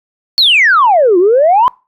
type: exponential two-way sweep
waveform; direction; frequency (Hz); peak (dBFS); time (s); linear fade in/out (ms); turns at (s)
sine; down then up; 4503 to 340.7 to 1050; -4; 0.38-1.68; 0; 1.18
effects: noise-tail reverb RT60 0.3 s tail -25 dB re dry + tanh soft clip ceiling -1 dBFS